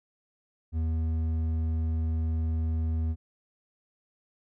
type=tone with hard clipping; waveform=sine; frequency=80.5 Hz; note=E2; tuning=41 cents flat; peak=-27 dBFS; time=0.72-3.16 s; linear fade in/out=50 ms; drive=6 dB; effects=none